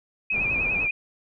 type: tone with vibrato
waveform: sine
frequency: 2468 Hz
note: D#7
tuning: 15 cents flat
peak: -22 dBFS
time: 0.3-0.91 s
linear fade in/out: 5 ms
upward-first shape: sine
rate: 10 Hz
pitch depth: 72 cents each way
type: low-pass noise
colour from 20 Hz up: pink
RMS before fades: -35 dBFS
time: 0.31-0.89 s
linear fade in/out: 50 ms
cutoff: 1100 Hz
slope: 12 dB/octave
effects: none